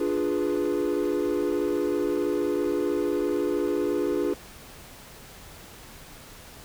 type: chord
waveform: triangle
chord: D diminished seventh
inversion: none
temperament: equal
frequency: 293.7 / 349.2 / 415.3 / 493.9 Hz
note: D4 / F4 / Ab4 / Cb5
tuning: 0 / 0 / 0 / 0 cents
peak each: -26 / -25 / -25 / -29 dBFS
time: 0-4.34 s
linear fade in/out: 5 ms
effects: tanh soft clip ceiling -16 dBFS + pink hiss -46 dBFS RMS until 6.64 s